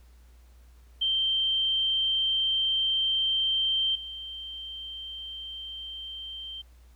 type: tone with level steps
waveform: sine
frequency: 3136 Hz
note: G7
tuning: in tune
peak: -23 / -36 dBFS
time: 1.01-6.62 s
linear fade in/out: 10 ms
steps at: 3.95 s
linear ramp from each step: 5 ms
effects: added 60 Hz sine -51 dBFS peak until 6.95 s + pink hiss -65 dBFS RMS until 6.95 s